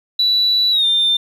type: tone with pitch glide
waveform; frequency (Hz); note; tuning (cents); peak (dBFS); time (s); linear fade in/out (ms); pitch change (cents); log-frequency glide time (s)
sine; 3948 to 3599; B7 to A7; -1 to +38; -11; 0.19-1.17; 5; -161; 0.71-0.86
effects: tanh soft clip ceiling -8 dBFS + 8-bit